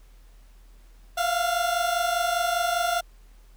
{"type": "tone pair together", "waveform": "30% pulse", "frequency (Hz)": [683, 708], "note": ["F5", "F5"], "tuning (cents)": [-39, 23], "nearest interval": "minor second", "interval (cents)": 62, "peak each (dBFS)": -23, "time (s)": [1.17, 3.01], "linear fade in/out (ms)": 10, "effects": ["added 40 Hz sine -48 dBFS peak until 3.56 s", "pink hiss -62 dBFS RMS until 3.56 s"]}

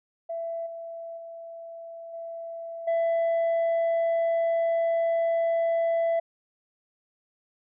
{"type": "tone with level steps", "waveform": "sine", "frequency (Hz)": 667, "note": "E5", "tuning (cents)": 20, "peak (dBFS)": [-29, -35, -38, -34, -19], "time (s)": [0.29, 6.2], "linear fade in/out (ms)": 10, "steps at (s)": [0.66, 1.17, 2.13, 2.87], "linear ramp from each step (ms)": 10, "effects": ["tanh soft clip ceiling -21 dBFS"]}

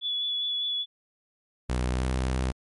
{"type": "tone with vibrato", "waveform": "sine", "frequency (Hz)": 3421, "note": "A7", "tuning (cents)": -49, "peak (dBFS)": -26, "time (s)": [0.01, 0.86], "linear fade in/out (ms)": 50, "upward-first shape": "sine", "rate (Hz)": 5, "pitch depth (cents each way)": 14}
{"type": "tone with pitch glide", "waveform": "sawtooth", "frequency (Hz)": [62.3, 64.09], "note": ["B1", "C2"], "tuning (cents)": [16, -35], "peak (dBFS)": -21, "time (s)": [1.69, 2.52], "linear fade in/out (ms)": 10, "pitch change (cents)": 49, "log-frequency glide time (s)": [1.91, 2.07]}
{"effects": ["MP3 48 kbps"]}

